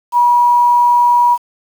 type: tone with quantisation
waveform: sine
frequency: 965 Hz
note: B5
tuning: 40 cents flat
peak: -7 dBFS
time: 0.12-1.38 s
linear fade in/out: 50 ms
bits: 6
effects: none